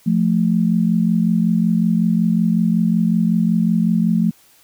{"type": "tone pair together", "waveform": "sine", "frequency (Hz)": [174.61, 220], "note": ["F3", "A3"], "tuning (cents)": [0, 0], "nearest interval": "major third", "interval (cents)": 400, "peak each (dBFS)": -16, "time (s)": [0.06, 4.31], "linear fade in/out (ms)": 10, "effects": ["white hiss -52 dBFS RMS until 4.63 s"]}